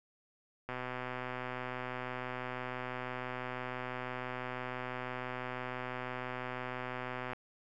click train, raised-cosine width 0.5 ms, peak -24 dBFS, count 838, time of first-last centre 0.69-7.333 s, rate 126 Hz, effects none

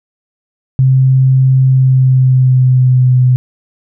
sine tone with pitch glide, 131.5 to 126.65 Hz, C3 to B2, +9 to +44 cents, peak -5 dBFS, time 0.79-3.36 s, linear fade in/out 0 ms, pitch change -65 cents, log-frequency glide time 1.64-3.2 s, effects none

